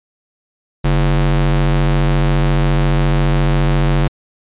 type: ring-modulated tone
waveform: square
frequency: 92.8 Hz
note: F#2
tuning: 6 cents sharp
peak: -9 dBFS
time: 0.84-4.08 s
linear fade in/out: 10 ms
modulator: 50 Hz
effects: resampled to 8000 Hz